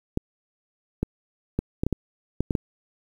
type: clicks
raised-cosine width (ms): 3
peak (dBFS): -10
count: 9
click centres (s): 0.174 / 1.03 / 1.59 / 1.835 / 1.866 / 1.927 / 2.406 / 2.508 / 2.552
effects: 8-bit